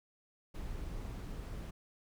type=noise; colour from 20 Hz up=brown; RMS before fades=-42 dBFS; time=0.54-1.71 s; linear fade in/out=10 ms; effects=none